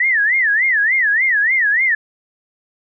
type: tone with vibrato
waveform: sine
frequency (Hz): 1873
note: A#6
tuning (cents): +8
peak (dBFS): -12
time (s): 0-1.95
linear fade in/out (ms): 5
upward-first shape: sine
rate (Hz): 3.4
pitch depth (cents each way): 230
effects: none